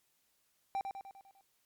triangle tone with echo, 784 Hz, G5, in tune, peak -30 dBFS, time 0.75-0.81 s, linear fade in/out 0 ms, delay 100 ms, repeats 6, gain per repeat -5 dB, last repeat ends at 1.41 s, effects white hiss -75 dBFS RMS until 1.65 s + MP3 96 kbps

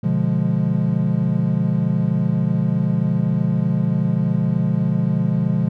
triangle chord, B diminished seventh, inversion none, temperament equal, 123.47 / 146.83 / 174.61 / 207.7 Hz, B2 / D3 / F3 / Ab3, 0 / 0 / 0 / 0 cents, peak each -21 / -20 / -18 / -21 dBFS, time 0.03-5.69 s, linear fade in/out 10 ms, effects none

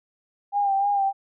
sine tone with vibrato, 798 Hz, G5, 31 cents sharp, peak -19 dBFS, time 0.52-1.13 s, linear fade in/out 50 ms, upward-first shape sine, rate 3.3 Hz, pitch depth 40 cents each way, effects none

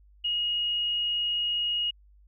sine tone, 2879 Hz, F#7, 48 cents flat, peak -25 dBFS, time 0.24-1.91 s, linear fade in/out 10 ms, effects added 50 Hz sine -54 dBFS peak until 2.27 s

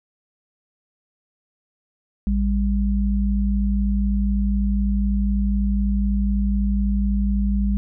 sine tone pair together, 56.02 / 200 Hz, A1 / G3, +32 / +35 cents, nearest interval octave + minor seventh, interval 2203 cents, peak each -19 / -21 dBFS, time 2.27-7.77 s, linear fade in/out 0 ms, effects none

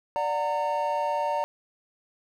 triangle chord, D augmented, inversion none, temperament just, 587.3 / 734.2 / 917.7 Hz, D5 / F#5 / A#5, 0 / -14 / -27 cents, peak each -27 / -31 / -25 dBFS, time 0.16-1.44 s, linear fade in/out 0 ms, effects none

